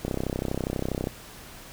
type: click train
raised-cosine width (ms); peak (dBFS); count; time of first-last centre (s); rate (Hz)
2; -14; 34; 0.05-1.072; 32.3
effects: pink hiss -45 dBFS RMS until 1.72 s